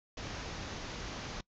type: low-pass noise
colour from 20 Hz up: pink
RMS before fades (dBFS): -42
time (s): 0.17-1.41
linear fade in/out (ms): 5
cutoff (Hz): 6700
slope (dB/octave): 96
effects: noise-tail reverb RT60 0.1 s tail -23 dB re dry